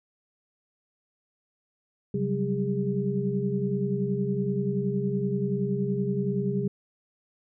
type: tone cluster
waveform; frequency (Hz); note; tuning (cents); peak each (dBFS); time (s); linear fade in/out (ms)
sine; 134.2 / 186.3 / 196.9 / 405.2; C3 / F#3 / G3 / G#4; +44 / +12 / +8 / -43; -30; 2.14-6.68; 5
effects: none